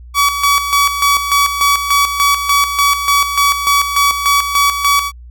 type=tone with tremolo; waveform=sawtooth; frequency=1138 Hz; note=C#6; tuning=45 cents sharp; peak=-5 dBFS; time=0.14-5.12 s; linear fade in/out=50 ms; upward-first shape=square; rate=3.4 Hz; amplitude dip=60%; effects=added 60 Hz sine -32 dBFS peak until 5.3 s